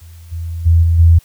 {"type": "tone with level steps", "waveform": "sine", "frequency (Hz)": 83.5, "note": "E2", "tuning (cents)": 23, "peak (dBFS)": [-34, -20, -6, -9, -4], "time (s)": [0.01, 1.19], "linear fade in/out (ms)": 10, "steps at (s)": [0.31, 0.65, 0.82, 0.98], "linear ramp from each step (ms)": 20, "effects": ["white hiss -49 dBFS RMS until 1.24 s"]}